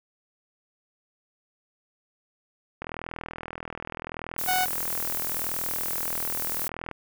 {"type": "click train", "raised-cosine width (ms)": 0.5, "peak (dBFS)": -19, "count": 168, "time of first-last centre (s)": [2.82, 6.913], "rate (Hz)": 40.8}
{"type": "noise", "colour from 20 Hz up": "violet", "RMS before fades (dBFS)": -30, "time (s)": [4.38, 6.68], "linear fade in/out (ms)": 2}
{"type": "tone", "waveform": "sawtooth", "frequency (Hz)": 740, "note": "F#5", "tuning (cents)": 0, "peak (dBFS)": -19, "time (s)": [4.47, 4.66], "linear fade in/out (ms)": 20}
{"effects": []}